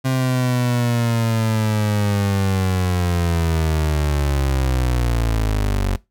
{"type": "linear sweep", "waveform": "30% pulse", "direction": "down", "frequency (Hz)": [131.8, 46.25], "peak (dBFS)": -14, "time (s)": [0.04, 5.97], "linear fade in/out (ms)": 20, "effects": ["noise-tail reverb RT60 0.2 s tail -20 dB re dry"]}